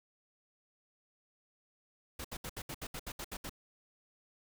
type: noise bursts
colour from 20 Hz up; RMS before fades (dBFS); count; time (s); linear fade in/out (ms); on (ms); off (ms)
pink; -42; 11; 2.19-3.495; 5; 55; 70
effects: none